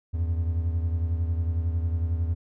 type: beating tone pair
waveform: triangle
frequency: 82.41 / 93.41 Hz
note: E2 / F#2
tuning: 0 / +17 cents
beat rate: 11 Hz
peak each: -22 / -30 dBFS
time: 0.13-2.35 s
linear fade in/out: 20 ms
effects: none